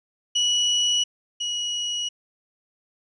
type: tone pair in turn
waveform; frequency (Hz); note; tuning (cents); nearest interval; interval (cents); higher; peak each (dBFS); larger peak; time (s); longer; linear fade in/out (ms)
35% pulse; 2934 / 2912; F#7 / F#7; -15 / -28; unison; 13; first; -17 / -23; first; 0.35-1.04 / 1.4-2.09; neither; 10
effects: resampled to 22050 Hz